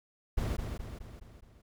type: noise with echo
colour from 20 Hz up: brown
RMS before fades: -31 dBFS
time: 0.37-0.57 s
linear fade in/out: 10 ms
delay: 210 ms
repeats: 5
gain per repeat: -5 dB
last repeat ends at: 1.62 s
effects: none